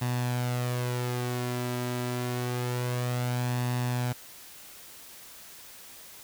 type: tone with flanger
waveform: sawtooth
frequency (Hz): 123.3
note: B2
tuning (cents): -2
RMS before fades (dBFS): -30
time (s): 0.01-4.13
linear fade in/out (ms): 10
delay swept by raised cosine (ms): 1.1 to 3.1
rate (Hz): 0.27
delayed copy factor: +0.5
effects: white hiss -48 dBFS RMS until 6.23 s